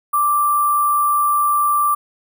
sine tone with sample-and-hold, 1174.7 Hz, D6, in tune, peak -13 dBFS, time 0.13-1.95 s, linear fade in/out 10 ms, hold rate 11025 Hz, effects none

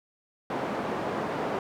white band-pass noise, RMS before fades -31 dBFS, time 0.5-1.59 s, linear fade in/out 2 ms, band 170 to 780 Hz, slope 12 dB/octave, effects none

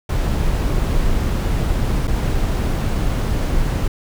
brown noise with dropouts, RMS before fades -18 dBFS, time 0.09-3.88 s, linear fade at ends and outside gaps 5 ms, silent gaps 2.073-2.077 s, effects none

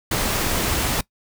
pink noise, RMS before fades -22 dBFS, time 0.11-1.01 s, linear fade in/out 5 ms, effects noise-tail reverb RT60 0.1 s tail -21 dB re dry

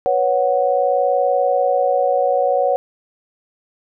sine chord, B suspended second, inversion none, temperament equal, 493.9 / 554.4 / 740 Hz, B4 / C#5 / F#5, 0 / 0 / 0 cents, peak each -20 / -17 / -18 dBFS, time 0.06-2.76 s, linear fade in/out 0 ms, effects none

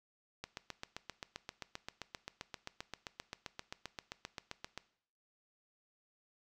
click train, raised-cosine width 0.2 ms, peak -24 dBFS, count 34, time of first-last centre 0.44-4.776 s, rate 7.61 Hz, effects noise-tail reverb RT60 0.6 s tail -18 dB re dry

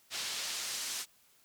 pink noise with band-pass filter sweep, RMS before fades -38 dBFS, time 0.1-1.06 s, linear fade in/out 50 ms, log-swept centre 4200 to 6700 Hz, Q 0.9, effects white hiss -66 dBFS RMS until 1.44 s

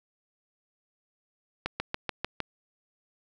slowing click train, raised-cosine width 0.3 ms, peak -13 dBFS, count 6, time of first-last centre 1.66-2.403 s, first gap 140 ms, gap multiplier 1.03, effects none

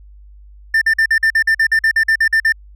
triangle tone bursts, 1789 Hz, A6, 28 cents sharp, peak -8 dBFS, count 15, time 0.74-2.523 s, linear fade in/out 5 ms, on 75 ms, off 47 ms, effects added 50 Hz sine -38 dBFS peak until 2.75 s

